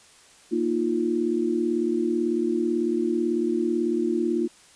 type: chord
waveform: sine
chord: Bb suspended fourth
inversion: none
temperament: equal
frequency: 233.1 / 311.1 / 349.2 Hz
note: Bb3 / Eb4 / F4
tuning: 0 / 0 / 0 cents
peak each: -27 / -27 / -24 dBFS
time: 0.51-4.48 s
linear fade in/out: 20 ms
effects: white hiss -53 dBFS RMS until 4.75 s + resampled to 22050 Hz